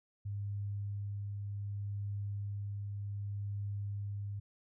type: tone with tremolo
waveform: sine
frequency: 101.3 Hz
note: G#2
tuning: 43 cents flat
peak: -35 dBFS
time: 0.25-4.4 s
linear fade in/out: 10 ms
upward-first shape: triangle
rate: 0.66 Hz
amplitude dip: 25%
effects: none